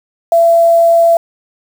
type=tone with quantisation; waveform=sine; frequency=673 Hz; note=E5; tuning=36 cents sharp; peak=-5 dBFS; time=0.32-1.17 s; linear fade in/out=2 ms; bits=5; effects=none